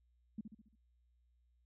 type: tone with echo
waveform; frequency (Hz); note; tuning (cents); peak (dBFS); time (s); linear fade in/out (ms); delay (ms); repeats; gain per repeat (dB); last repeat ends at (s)
sine; 215; A3; -40; -39; 0.38-0.41; 5; 69; 5; -6; 0.755
effects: added 60 Hz sine -70 dBFS peak until 1.65 s